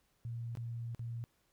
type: tone with dropouts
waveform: sine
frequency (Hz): 117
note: A#2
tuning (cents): +7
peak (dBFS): -38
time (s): 0.25-1.24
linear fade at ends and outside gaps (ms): 0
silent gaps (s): 0.552-0.572 / 0.948-0.994
effects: pink hiss -75 dBFS RMS until 1.52 s